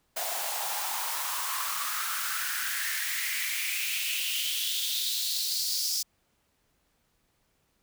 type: noise with high-pass filter sweep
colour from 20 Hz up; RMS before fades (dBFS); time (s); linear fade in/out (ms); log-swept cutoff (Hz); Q
white; -31; 0.16-6.03; 10; 660 to 5200; 4.7
effects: pink hiss -72 dBFS RMS until 7.82 s